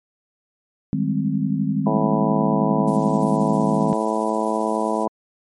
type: chord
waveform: sine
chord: Ab major seventh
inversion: second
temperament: equal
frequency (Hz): 155.56 / 196 / 207.7 / 261.6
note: Eb3 / G3 / Ab3 / C4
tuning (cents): 0 / 0 / 0 / 0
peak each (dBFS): -24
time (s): 0.93-3.93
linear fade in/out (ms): 0
type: harmonic tone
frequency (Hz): 109.3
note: A2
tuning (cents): -11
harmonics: 2 / 3 / 4 / 5 / 6 / 7 / 8 / 9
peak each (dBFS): -26 / -27 / -27 / -28 / -26 / -29 / -31 / -26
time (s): 1.86-5.08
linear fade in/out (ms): 5
type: noise with tremolo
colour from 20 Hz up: violet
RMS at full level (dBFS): -38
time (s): 2.87-5.06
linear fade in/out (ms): 10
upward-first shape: square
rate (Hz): 15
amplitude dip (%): 25
effects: MP3 48 kbps